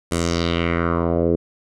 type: tone with low-pass filter sweep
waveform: 10% pulse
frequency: 84.8 Hz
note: E2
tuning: 50 cents sharp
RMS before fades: -20 dBFS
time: 0.11-1.36 s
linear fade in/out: 10 ms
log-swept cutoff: 9800 to 400 Hz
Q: 2.6
effects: none